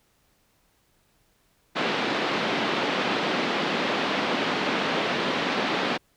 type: band-pass noise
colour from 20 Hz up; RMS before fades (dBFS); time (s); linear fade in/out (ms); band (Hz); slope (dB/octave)
pink; -26; 1.75-5.98; 20; 200 to 3900; 24
effects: pink hiss -66 dBFS RMS until 6.16 s